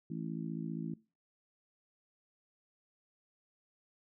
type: harmonic tone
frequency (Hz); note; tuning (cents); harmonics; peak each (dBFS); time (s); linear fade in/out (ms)
55.1; A1; +3; 3 / 4 / 5 / 6; -40 / -42 / -44 / -46; 0.1-0.94; 5
effects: noise-tail reverb RT60 0.3 s tail -20 dB re dry